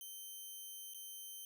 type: tone with dropouts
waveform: 5% pulse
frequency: 3100 Hz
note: G7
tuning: 20 cents flat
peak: -39 dBFS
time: 0.01-1.45 s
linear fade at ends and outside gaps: 1 ms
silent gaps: 0.937-0.945 s
effects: none